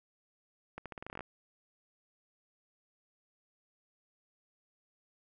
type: accelerating click train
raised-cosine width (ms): 0.5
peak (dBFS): -27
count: 12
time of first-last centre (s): 0.78-1.207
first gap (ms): 77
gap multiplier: 0.85
effects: none